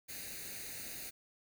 white noise with comb filter, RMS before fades -45 dBFS, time 0.08-1.11 s, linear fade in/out 20 ms, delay 0.46 ms, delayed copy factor +0.75, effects none

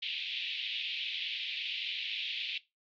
white band-pass noise, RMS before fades -37 dBFS, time 0.02-2.58 s, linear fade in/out 5 ms, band 2400 to 3700 Hz, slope 48 dB/octave, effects noise-tail reverb RT60 0.2 s tail -17 dB re dry + AAC 64 kbps

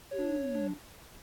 triangle tone, 554.4 Hz, C#5, in tune, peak -32 dBFS, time 0.11-0.68 s, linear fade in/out 10 ms
sine exponential sweep, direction down, 414.6 to 174.61 Hz, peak -34 dBFS, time 0.12-0.75 s, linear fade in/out 50 ms
triangle tone with tremolo, 292.4 Hz, D4, 7 cents flat, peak -32 dBFS, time 0.18-0.79 s, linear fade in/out 20 ms, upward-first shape square, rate 2.7 Hz, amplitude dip 75%
effects pink hiss -54 dBFS RMS until 1.22 s + AAC 64 kbps

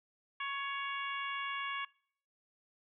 harmonic tone with a mistuned harmonic, 559 Hz, C#5, 14 cents sharp, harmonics 2 / 3 / 4 / 5 / 6, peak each -39 / -42 / -42 / -44 / -49 dBFS, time 0.4-1.85 s, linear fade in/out 5 ms, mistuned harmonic 2, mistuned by -17 cents, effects noise-tail reverb RT60 0.6 s tail -24 dB re dry

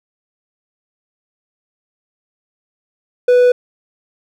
triangle tone, 493.9 Hz, B4, in tune, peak -5 dBFS, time 3.28-3.52 s, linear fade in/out 5 ms, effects none

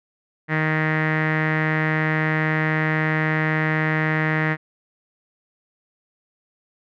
sawtooth tone with low-pass filter, 156.2 Hz, D#3, 7 cents sharp, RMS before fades -21 dBFS, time 0.48-4.57 s, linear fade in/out 50 ms, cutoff 1900 Hz, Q 6.9, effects none

